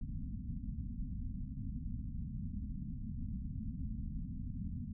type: low-pass noise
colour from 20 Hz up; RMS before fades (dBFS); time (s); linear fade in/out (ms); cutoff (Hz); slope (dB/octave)
pink; -41; 0.01-4.93; 5; 260; 96
effects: none